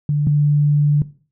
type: tone pair in turn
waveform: sine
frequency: 146.83 / 146.83 Hz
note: D3 / D3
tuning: 0 / 0 cents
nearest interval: unison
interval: 0 cents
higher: neither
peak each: -14 / -11 dBFS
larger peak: second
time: 0.09-0.27 / 0.27-1.02 s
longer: second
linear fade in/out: 2 ms
effects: noise-tail reverb RT60 0.4 s tail -17 dB re dry